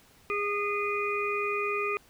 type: harmonic tone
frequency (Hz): 410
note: G#4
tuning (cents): -22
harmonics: 1 / 3 / 5 / 6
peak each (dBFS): -31 / -32 / -39 / -32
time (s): 0.3-1.97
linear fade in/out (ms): 0
effects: pink hiss -59 dBFS RMS until 2.09 s